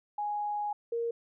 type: tone pair in turn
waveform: sine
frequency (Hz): 830.6 / 466.2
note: G#5 / A#4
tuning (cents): 0 / 0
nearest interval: minor seventh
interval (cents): 1000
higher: first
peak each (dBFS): -30 / -29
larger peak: second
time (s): 0.18-0.73 / 0.92-1.11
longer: first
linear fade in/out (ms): 5
effects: none